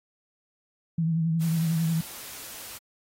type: tone with vibrato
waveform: sine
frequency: 163.4 Hz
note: E3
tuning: 15 cents flat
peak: -22 dBFS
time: 0.98-2.01 s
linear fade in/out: 5 ms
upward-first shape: triangle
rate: 11 Hz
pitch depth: 53 cents each way
type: noise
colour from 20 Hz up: white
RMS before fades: -41 dBFS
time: 1.4-2.79 s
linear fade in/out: 20 ms
effects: AAC 48 kbps